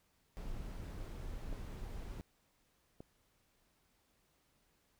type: noise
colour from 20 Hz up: brown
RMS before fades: -44 dBFS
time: 0.37-2.21 s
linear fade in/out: 0 ms
type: clicks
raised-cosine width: 2 ms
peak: -36 dBFS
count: 3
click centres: 1.528 / 2.198 / 3.005 s
effects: pink hiss -75 dBFS RMS until 4.99 s